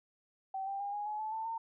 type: tone with pitch steps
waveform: sine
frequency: 770 / 788.5 / 807.3 / 826.7 / 846.5 / 866.8 / 887.6 / 908.8 Hz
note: G5 / G5 / G#5 / G#5 / G#5 / A5 / A5 / A#5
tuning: -31 / +10 / -49 / -8 / +33 / -26 / +15 / -44 cents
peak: -35 dBFS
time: 0.54-1.58 s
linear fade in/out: 5 ms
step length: 130 ms
effects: none